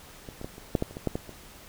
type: clicks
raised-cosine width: 2 ms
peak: -26 / -26 / -21 / -30 / -9 / -13 / -30 / -23 / -12 / -16 / -28 dBFS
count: 11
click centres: 0.288 / 0.414 / 0.445 / 0.581 / 0.752 / 0.824 / 0.91 / 0.969 / 1.073 / 1.155 / 1.293 s
effects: pink hiss -49 dBFS RMS until 1.68 s